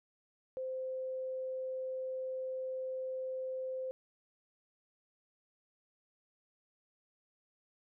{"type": "tone", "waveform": "sine", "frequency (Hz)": 519, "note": "C5", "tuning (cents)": -14, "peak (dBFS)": -36, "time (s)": [0.57, 3.91], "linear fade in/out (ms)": 0, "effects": []}